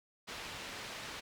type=low-pass noise; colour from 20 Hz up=white; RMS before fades=-45 dBFS; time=0.27-1.21 s; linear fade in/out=20 ms; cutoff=3700 Hz; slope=12 dB/octave; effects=none